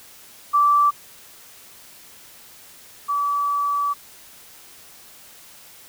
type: tone pair in turn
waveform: sine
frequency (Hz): 1164 / 1150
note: D6 / D6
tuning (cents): -16 / -37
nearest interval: unison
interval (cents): 21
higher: first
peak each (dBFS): -13 / -19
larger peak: first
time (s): 0.53-0.91 / 3.08-3.94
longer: second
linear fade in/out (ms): 20
effects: white hiss -46 dBFS RMS until 5.88 s